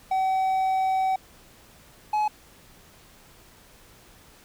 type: tone pair in turn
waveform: triangle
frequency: 760 / 848.3 Hz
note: F#5 / G#5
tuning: +46 / +36 cents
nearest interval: major second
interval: 190 cents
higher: second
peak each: -19 dBFS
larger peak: neither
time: 0.11-1.16 / 2.13-2.28 s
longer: first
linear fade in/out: 5 ms
effects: pink hiss -53 dBFS RMS until 4.44 s